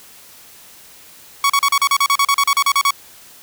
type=tone bursts; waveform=sawtooth; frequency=1119 Hz; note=C#6; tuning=16 cents sharp; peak=-8 dBFS; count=16; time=1.44-2.907 s; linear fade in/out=2 ms; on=57 ms; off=37 ms; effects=white hiss -43 dBFS RMS until 3.42 s

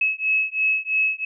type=beating tone pair; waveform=sine; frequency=2577 / 2580 Hz; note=E7 / E7; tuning=-40 / -38 cents; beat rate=3 Hz; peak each=-22 dBFS; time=0.01-1.25 s; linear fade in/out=5 ms; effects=none

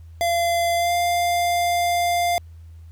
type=tone with pitch glide; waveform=square; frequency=686 to 698 Hz; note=F5 to F5; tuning=-31 to -1 cents; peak=-19 dBFS; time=0.21-2.38 s; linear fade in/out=0 ms; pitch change=+30 cents; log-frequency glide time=0.76-0.93 s; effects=added 82 Hz sine -39 dBFS peak until 2.91 s + pink hiss -64 dBFS RMS until 2.91 s

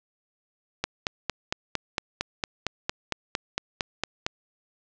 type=click train; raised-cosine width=0.2 ms; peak=-8 dBFS; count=16; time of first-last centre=0.84-4.265 s; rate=4.38 Hz; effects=low-pass 7000 Hz 12 dB/octave

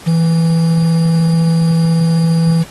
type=tone with quantisation; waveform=triangle; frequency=165 Hz; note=E3; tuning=2 cents sharp; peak=-7 dBFS; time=0.06-2.64 s; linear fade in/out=20 ms; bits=5; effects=pink hiss -37 dBFS RMS until 2.7 s + AAC 32 kbps

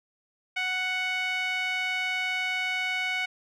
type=tone with band-pass filter; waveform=sawtooth; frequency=741 Hz; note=F#5; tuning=2 cents sharp; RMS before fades=-29 dBFS; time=0.56-3.26 s; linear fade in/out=10 ms; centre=2300 Hz; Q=3; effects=none

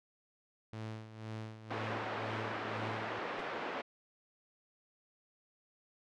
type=tone with tremolo; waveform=sawtooth; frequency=110 Hz; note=A2; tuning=in tune; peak=-36 dBFS; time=0.73-3.19 s; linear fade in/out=0 ms; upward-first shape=sine; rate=2 Hz; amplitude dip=70%
type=band-pass noise; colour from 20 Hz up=pink; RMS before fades=-40 dBFS; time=1.7-3.82 s; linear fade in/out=10 ms; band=380 to 2000 Hz; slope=12 dB/octave
type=noise with exponential decay; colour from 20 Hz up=pink; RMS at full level=-47 dBFS; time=3.39-3.47 s; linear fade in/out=1 ms; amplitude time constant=17 ms
effects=low-pass 5000 Hz 12 dB/octave

